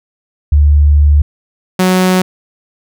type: tone pair in turn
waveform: sine / sawtooth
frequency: 73.3 / 184.7 Hz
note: D2 / F#3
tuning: -3 / -3 cents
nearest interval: octave + major third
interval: 1600 cents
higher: second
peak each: -4 dBFS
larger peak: neither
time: 0.52-1.22 / 1.79-2.22 s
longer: first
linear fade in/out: 5 ms
effects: none